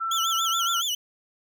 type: tone with pitch glide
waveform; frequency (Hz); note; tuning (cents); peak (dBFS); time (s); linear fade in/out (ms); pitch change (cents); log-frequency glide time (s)
sine; 1339 to 1367.9; E6 to F6; +27 to -36; -25; 0-0.82; 20; +37; 0.51-0.64
type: tone with vibrato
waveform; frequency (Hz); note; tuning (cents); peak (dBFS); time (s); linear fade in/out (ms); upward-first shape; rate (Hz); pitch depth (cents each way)
30% pulse; 3202; G7; +36; -22; 0.11-0.95; 5; sine; 7.1; 170
effects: none